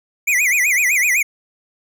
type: tone with vibrato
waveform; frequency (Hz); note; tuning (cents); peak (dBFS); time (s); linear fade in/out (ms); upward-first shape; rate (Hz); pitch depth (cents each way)
square; 2207; C#7; -8; -14; 0.27-1.23; 10; sine; 7.9; 220
effects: none